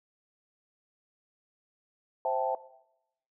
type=chord; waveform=sine; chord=A minor seventh; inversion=first; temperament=equal; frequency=523.3 / 659.3 / 784 / 880 Hz; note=C5 / E5 / G5 / A5; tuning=0 / 0 / 0 / 0 cents; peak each=-32 dBFS; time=2.25-2.55 s; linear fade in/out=2 ms; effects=noise-tail reverb RT60 0.8 s tail -17 dB re dry